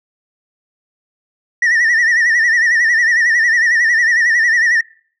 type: tone with vibrato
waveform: sine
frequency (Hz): 1864.7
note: A#6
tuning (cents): 0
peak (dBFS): -7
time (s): 1.62-4.81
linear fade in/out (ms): 5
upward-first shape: sine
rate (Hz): 11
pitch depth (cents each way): 90
effects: noise-tail reverb RT60 0.5 s tail -25 dB re dry + tanh soft clip ceiling -9 dBFS